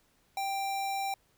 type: tone with sample-and-hold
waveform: sine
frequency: 784 Hz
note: G5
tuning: in tune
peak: -30 dBFS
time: 0.37-1.14 s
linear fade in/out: 2 ms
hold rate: 3150 Hz
effects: pink hiss -69 dBFS RMS until 1.37 s